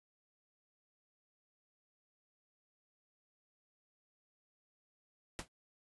pink noise with exponential decay, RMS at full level -38 dBFS, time 5.39-5.48 s, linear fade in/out 0 ms, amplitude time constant 19 ms, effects noise-tail reverb RT60 0.1 s tail -25 dB re dry + resampled to 24000 Hz

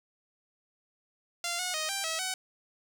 5% pulse tone with pitch steps, 692 / 727 / 624 / 788 / 646 / 750 Hz, F5 / F#5 / D#5 / G5 / E5 / F#5, -16 / -31 / +5 / +9 / -35 / +23 cents, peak -19 dBFS, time 1.44-2.34 s, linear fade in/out 2 ms, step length 150 ms, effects none

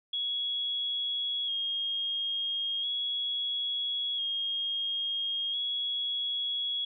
sine tone with vibrato, 3296 Hz, G#7, 14 cents flat, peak -29 dBFS, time 0.13-6.85 s, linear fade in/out 5 ms, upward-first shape square, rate 0.37 Hz, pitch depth 25 cents each way, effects none

